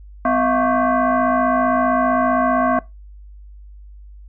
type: tone with frequency modulation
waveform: sine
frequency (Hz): 197.8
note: G3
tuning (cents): +16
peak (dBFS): -14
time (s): 0.25-2.79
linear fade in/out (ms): 2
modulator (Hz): 451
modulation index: 2.5
effects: noise-tail reverb RT60 0.2 s tail -20 dB re dry + added 50 Hz sine -37 dBFS peak until 4.28 s